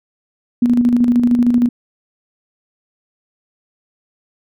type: tone with tremolo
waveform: sine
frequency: 241.8 Hz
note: B3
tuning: 36 cents flat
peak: -8 dBFS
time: 0.62-1.69 s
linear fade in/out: 5 ms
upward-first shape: square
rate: 13 Hz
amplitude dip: 45%
effects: none